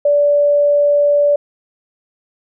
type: tone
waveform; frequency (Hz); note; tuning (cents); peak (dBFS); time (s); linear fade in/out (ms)
sine; 580; D5; -22; -9; 0.05-1.36; 5
effects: none